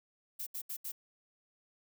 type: noise bursts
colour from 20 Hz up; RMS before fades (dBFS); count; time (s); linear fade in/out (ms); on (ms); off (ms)
violet; -40; 4; 0.39-0.92; 10; 77; 74
effects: none